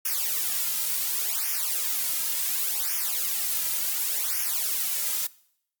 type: noise with flanger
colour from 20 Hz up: blue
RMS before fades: -27 dBFS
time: 0.05-5.27 s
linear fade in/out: 5 ms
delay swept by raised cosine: 0.24 to 2.74 ms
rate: 0.69 Hz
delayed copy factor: -0.95
effects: noise-tail reverb RT60 0.7 s tail -22 dB re dry + Opus 48 kbps

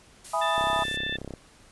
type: noise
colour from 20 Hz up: blue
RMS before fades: -40 dBFS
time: 0.24-0.97 s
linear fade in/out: 10 ms
type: chord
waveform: sine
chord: E major seventh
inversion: none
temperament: equal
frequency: 659.3 / 830.6 / 987.8 / 1244.5 Hz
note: E5 / G#5 / B5 / D#6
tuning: 0 / 0 / 0 / 0 cents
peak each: -29 dBFS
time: 0.33-0.84 s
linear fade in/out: 10 ms
type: harmonic tone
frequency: 885 Hz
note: A5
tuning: 10 cents sharp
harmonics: 2 / 3 / 4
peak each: -31 / -39 / -32 dBFS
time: 0.41-1.17 s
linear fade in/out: 10 ms
type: click train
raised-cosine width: 2 ms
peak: -23 dBFS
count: 26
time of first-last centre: 0.58-1.338 s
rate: 33 Hz
effects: pink hiss -55 dBFS RMS until 1.71 s + resampled to 24000 Hz

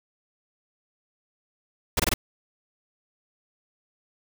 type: noise bursts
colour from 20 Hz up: pink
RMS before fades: -22 dBFS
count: 4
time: 1.97-2.14 s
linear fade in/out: 5 ms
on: 26 ms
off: 22 ms
effects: none

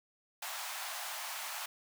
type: high-pass noise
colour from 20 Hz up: pink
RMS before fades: -41 dBFS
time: 0.42-1.66 s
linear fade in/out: 5 ms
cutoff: 680 Hz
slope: 48 dB/octave
effects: none

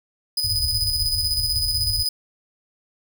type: tone with tremolo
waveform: 40% pulse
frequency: 4989 Hz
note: D#8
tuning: 4 cents sharp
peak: -18 dBFS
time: 0.37-2.09 s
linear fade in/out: 5 ms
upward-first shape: square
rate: 16 Hz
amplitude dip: 40%
type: low-pass noise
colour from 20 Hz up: white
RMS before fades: -29 dBFS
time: 0.44-2.04 s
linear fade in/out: 10 ms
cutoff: 110 Hz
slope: 96 dB/octave
effects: none

